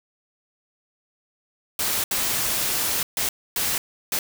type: noise bursts at uneven times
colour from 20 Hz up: white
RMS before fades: -24 dBFS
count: 5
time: 1.79-2.04 / 2.11-3.03 / 3.17-3.29 / 3.56-3.78 / 4.12-4.19 s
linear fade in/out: 2 ms
effects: none

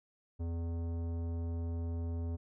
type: tone with tanh clipping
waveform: sine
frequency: 84 Hz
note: E2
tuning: 33 cents sharp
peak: -36 dBFS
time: 0.39-2.37 s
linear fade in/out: 20 ms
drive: 15 dB
effects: none

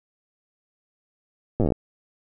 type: slowing click train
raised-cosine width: 2 ms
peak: -9 dBFS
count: 11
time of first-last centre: 1.6-1.722 s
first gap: 8 ms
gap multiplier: 1.09
effects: none

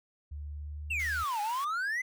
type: tone with pitch glide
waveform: sine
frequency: 73.42 to 75.44 Hz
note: D2 to D2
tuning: 0 to +47 cents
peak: -37 dBFS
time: 0.31-1.24 s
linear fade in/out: 10 ms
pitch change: +47 cents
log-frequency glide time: 0.5-1.08 s
type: exponential two-way sweep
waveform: triangle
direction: down then up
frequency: 2800 to 810 to 2070 Hz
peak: -28 dBFS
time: 0.9-2.02 s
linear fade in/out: 10 ms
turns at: 1.41 s
type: high-pass noise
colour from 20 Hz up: pink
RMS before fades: -46 dBFS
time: 0.99-1.65 s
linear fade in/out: 10 ms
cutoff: 1300 Hz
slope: 96 dB/octave
effects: none

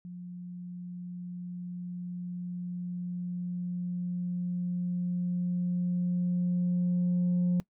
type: tone with level ramp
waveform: sine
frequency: 177.7 Hz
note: F3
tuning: 30 cents sharp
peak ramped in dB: -39 to -21 dBFS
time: 0.05-7.6 s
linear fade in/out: 0 ms
effects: noise-tail reverb RT60 0.1 s tail -23 dB re dry + tanh soft clip ceiling -22 dBFS

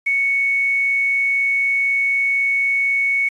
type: tone with quantisation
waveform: sine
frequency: 2219 Hz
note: C#7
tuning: 1 cent sharp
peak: -15 dBFS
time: 0.06-3.29 s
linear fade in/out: 10 ms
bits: 7
effects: resampled to 24000 Hz

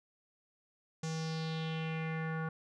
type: tone with low-pass filter sweep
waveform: square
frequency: 160.4 Hz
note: E3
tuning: 47 cents flat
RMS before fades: -37 dBFS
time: 1.03-2.49 s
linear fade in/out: 5 ms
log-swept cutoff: 6700 to 1400 Hz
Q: 3.3
effects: none

